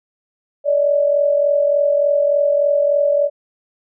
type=tone pair together; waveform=sine; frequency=575 / 618.4 Hz; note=D5 / D#5; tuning=-37 / -11 cents; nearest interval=minor second; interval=126 cents; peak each=-13 / -20 dBFS; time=0.64-3.3 s; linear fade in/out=50 ms; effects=none